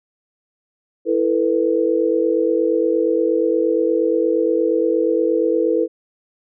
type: chord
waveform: sine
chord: E suspended fourth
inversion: none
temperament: equal with one note detuned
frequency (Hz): 329.6 / 445.4 / 493.9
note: E4 / A4 / B4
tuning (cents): 0 / +21 / 0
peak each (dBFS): -19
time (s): 1.05-5.88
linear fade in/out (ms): 50
effects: none